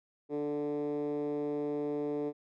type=tone with band-pass filter; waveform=10% pulse; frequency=146.83 Hz; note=D3; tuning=in tune; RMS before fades=-34 dBFS; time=0.29-2.33 s; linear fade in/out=50 ms; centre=370 Hz; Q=9.8; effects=none